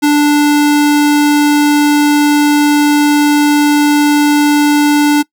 square tone, 293.7 Hz, D4, in tune, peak -7 dBFS, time 0.02-5.23 s, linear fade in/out 20 ms, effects noise-tail reverb RT60 0.1 s tail -22 dB re dry

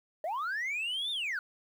sine linear two-way sweep, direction up then down, 587.3 to 3661 to 1400 Hz, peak -29 dBFS, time 0.24-1.39 s, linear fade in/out 2 ms, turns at 1.11 s, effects tanh soft clip ceiling -30 dBFS + 10-bit

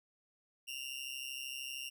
sawtooth tone with amplitude modulation, 2794 Hz, F7, in tune, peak -34 dBFS, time 0.67-1.9 s, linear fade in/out 20 ms, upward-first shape sine, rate 133 Hz, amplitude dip 80%, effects none

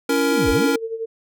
square chord, A# diminished, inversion first, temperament just, 279.7 / 335.6 / 466.2 Hz, C#4 / E4 / A#4, +16 / +31 / 0 cents, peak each -21 / -26 / -21 dBFS, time 0.09-0.76 s, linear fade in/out 5 ms
sine linear two-way sweep, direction down then up, 345.3 to 33.98 to 345.3 Hz, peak -22 dBFS, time 0.31-0.7 s, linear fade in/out 20 ms, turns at 0.5 s
sine tone with tremolo, 451.3 Hz, A4, 44 cents sharp, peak -22 dBFS, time 0.46-1.06 s, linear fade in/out 10 ms, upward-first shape sine, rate 11 Hz, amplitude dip 70%
effects none

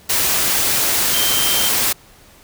sine tone in noise, 3136 Hz, G7, in tune, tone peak -21 dBFS, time 1.13-1.69 s, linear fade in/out 10 ms, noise white, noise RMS -17 dBFS, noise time 0.09-1.93 s, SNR -7 dB, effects pink hiss -47 dBFS RMS until 2.43 s

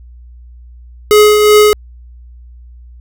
square tone with tremolo, 421.2 Hz, G#4, 24 cents sharp, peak -3 dBFS, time 1.11-1.73 s, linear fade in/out 0 ms, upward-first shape triangle, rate 2.7 Hz, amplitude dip 45%, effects added 60 Hz sine -33 dBFS peak until 3 s

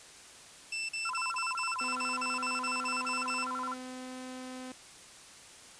sawtooth tone bursts, 2662 Hz, E7, 16 cents sharp, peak -30 dBFS, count 13, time 0.72-3.446 s, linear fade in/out 5 ms, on 170 ms, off 43 ms
sine tone with vibrato, 1174.7 Hz, D6, in tune, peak -34 dBFS, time 1.05-3.74 s, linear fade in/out 5 ms, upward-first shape square, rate 12 Hz, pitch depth 250 cents each way
sawtooth tone with pitch glide, 252.8 to 255.9 Hz, B3 to C4, +41 to -38 cents, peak -37 dBFS, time 1.81-4.72 s, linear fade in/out 2 ms, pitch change +21 cents, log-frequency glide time 3.01-4.16 s
effects white hiss -52 dBFS RMS until 5.79 s + resampled to 22050 Hz

